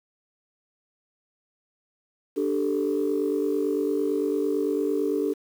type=chord; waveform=sine; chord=D suspended fourth; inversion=none; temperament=just; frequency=293.7 / 391.6 / 440.5 Hz; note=D4 / G4 / A4; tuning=0 / -2 / +2 cents; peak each=-26 dBFS; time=2.36-5.34 s; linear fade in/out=20 ms; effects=tanh soft clip ceiling -15 dBFS + 8-bit